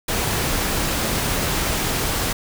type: noise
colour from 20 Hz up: pink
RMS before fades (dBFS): -22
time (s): 0.08-2.33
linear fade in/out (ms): 5
effects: none